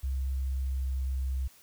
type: tone with pitch glide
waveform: sine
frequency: 66.2 to 65.67 Hz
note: C2 to C2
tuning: +21 to +7 cents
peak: -28 dBFS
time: 0.03-1.48 s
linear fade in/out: 10 ms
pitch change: -14 cents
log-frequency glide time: 0.44-1.07 s
effects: white hiss -58 dBFS RMS until 1.62 s

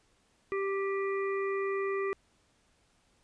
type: harmonic tone with a mistuned harmonic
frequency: 392 Hz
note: G4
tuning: in tune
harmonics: 1 / 3 / 5 / 6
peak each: -30 / -38 / -40 / -46 dBFS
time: 0.52-2.13 s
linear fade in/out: 0 ms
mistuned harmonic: 6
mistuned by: +37 cents
effects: pink hiss -69 dBFS RMS until 3.23 s + resampled to 22050 Hz

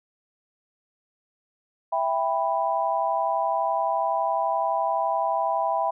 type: chord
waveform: sine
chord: E minor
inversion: none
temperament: just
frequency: 659.3 / 791.1 / 988.9 Hz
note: E5 / G5 / B5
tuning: 0 / +16 / +2 cents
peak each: -26 dBFS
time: 1.92-5.91 s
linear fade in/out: 10 ms
effects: none

